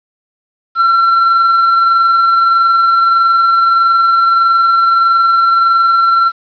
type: tone with amplitude modulation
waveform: triangle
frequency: 1356 Hz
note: E6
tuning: 49 cents sharp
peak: -4 dBFS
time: 0.75-6.32 s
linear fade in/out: 50 ms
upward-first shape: sine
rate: 21.6 Hz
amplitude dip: 25%
effects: resampled to 11025 Hz + 7-bit